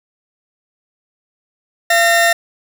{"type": "tone pair together", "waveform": "40% pulse", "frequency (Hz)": [682.9, 1825], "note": ["F5", "A#6"], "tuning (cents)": [-39, -37], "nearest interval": "octave + perfect fourth", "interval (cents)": 1702, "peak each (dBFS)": -12, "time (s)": [1.9, 2.33], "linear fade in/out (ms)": 5, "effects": []}